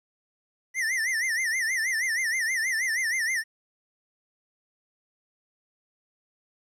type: tone with vibrato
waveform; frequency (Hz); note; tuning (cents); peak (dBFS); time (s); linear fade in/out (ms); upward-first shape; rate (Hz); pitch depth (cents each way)
square; 1926; B6; -44; -25; 0.74-3.44; 50; sine; 6.3; 160
effects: low-pass 11000 Hz 12 dB/octave + 11-bit